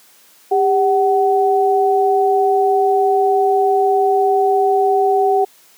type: tone pair together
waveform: sine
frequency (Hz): 398.8 / 752.8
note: G4 / F#5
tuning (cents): +30 / +30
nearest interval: major seventh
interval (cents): 1100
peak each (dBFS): -14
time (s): 0.51-5.45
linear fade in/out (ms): 10
effects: white hiss -49 dBFS RMS until 5.77 s + high-pass 200 Hz 12 dB/octave